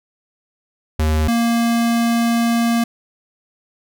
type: tone pair in turn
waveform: square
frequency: 77.78 / 233.1 Hz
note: D#2 / A#3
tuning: 0 / 0 cents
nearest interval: octave + perfect fifth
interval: 1900 cents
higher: second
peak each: -15 dBFS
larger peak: neither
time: 0.99-1.28 / 1.28-2.84 s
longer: second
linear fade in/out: 5 ms
effects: none